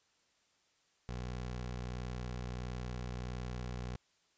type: tone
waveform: 20% pulse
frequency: 61.5 Hz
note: B1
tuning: 7 cents flat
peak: -34 dBFS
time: 1.09-3.96 s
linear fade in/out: 0 ms
effects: white hiss -73 dBFS RMS until 4.37 s + resampled to 16000 Hz